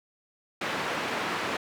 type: band-pass noise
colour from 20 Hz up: white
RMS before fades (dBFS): -31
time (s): 0.61-1.57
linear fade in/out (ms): 5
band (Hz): 160 to 1900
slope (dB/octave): 12
effects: none